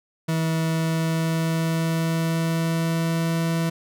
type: tone with pitch glide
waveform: 40% pulse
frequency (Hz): 161.8 to 165.1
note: E3 to E3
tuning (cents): -32 to +3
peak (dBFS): -20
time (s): 0.28-3.7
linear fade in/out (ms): 10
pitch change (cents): +35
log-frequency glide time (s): 0.51-3.38
effects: none